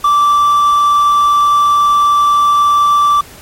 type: tone with quantisation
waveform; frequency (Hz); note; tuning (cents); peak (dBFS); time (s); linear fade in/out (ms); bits
triangle; 1167; D6; -11; -5; 0.04-3.21; 5; 5
effects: pink hiss -36 dBFS RMS until 3.41 s + MP3 64 kbps